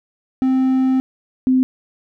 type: tone pair in turn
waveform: triangle / sine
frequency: 261.1 / 258.1 Hz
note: C4 / C4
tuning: -3 / -23 cents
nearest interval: unison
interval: 20 cents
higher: first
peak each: -11 dBFS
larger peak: neither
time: 0.42-1 / 1.47-1.63 s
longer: first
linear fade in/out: 0 ms
effects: none